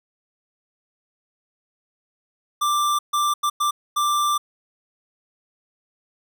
square tone bursts at uneven times, 1180 Hz, D6, 8 cents sharp, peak -19 dBFS, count 5, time 2.61-2.99 / 3.13-3.34 / 3.43-3.5 / 3.6-3.71 / 3.96-4.38 s, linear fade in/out 10 ms, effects none

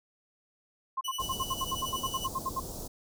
sine tone bursts, 1059 Hz, C6, 21 cents sharp, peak -28 dBFS, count 16, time 0.97-2.601 s, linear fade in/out 10 ms, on 41 ms, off 65 ms
sawtooth tone with tremolo, 2960 Hz, F#7, in tune, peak -30 dBFS, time 1.04-2.27 s, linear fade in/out 10 ms, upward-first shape triangle, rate 11 Hz, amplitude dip 70%
pink band-stop noise, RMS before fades -40 dBFS, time 1.19-2.88 s, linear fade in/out 10 ms, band 870 to 4900 Hz, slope 24 dB/octave
effects none

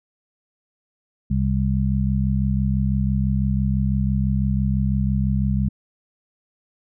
harmonic tone, 66 Hz, C2, 16 cents sharp, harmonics 1 / 2 / 3, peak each -22 / -22 / -22 dBFS, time 1.3-5.69 s, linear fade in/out 10 ms, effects none

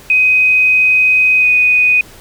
sine tone with pitch glide, 2512 to 2489 Hz, D#7 to D#7, +16 to 0 cents, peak -7 dBFS, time 0.1-2.01 s, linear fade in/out 2 ms, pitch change -16 cents, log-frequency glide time 1.4-1.46 s, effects pink hiss -39 dBFS RMS until 2.2 s

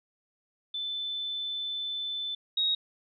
sine tone pair in turn, 3520 / 3774 Hz, A7 / A#7, 0 / +21 cents, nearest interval minor second, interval 121 cents, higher second, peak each -31 / -24 dBFS, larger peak second, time 0.74-2.35 / 2.57-2.75 s, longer first, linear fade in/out 5 ms, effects none

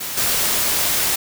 white noise with level steps, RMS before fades -27 / -19 dBFS, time 0-1.16 s, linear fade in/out 10 ms, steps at 0.17 s, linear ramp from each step 5 ms, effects none

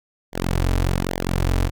sawtooth tone with flanger, 44.82 Hz, F1, 46 cents sharp, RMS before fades -21 dBFS, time 0.32-1.71 s, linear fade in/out 50 ms, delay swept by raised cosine 0.74 to 5.64 ms, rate 1.2 Hz, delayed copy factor -0.9, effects none

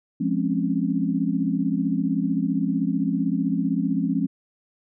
sine chord, Db major seventh, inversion first, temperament equal with one note detuned, 174.11 / 207.7 / 261.6 / 277.2 Hz, F3 / Ab3 / C4 / Db4, -5 / 0 / 0 / 0 cents, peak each -26 dBFS, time 0.2-4.27 s, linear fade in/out 10 ms, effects none

